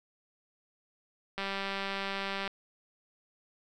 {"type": "click train", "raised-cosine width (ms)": 0.3, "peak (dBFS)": -19, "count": 216, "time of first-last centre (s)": [1.38, 2.477], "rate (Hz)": 196, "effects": []}